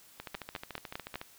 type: two click trains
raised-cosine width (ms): 0.3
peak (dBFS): -24 / -20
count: 15 / 5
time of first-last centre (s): 0.2-1.214 / 0.35-1.156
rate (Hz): 13.8 / 4.96
effects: white hiss -58 dBFS RMS until 1.38 s